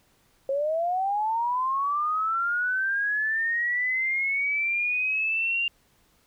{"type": "linear sweep", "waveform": "sine", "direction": "up", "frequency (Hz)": [534, 2794], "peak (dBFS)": -23, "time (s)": [0.49, 5.68], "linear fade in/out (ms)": 2, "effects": ["pink hiss -64 dBFS RMS until 6.26 s"]}